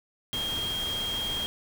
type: tone in noise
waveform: sine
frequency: 3230 Hz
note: G#7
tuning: 49 cents flat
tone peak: -29 dBFS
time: 0.33-1.46 s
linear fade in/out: 0 ms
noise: pink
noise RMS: -37 dBFS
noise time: 0.33-1.46 s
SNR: +5 dB
effects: none